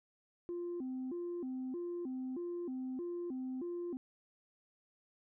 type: tone with vibrato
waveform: sine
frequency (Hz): 300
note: D4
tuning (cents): +37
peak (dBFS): -36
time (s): 0.49-3.97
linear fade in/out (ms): 0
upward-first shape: square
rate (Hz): 1.6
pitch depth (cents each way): 260
effects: tanh soft clip ceiling -35 dBFS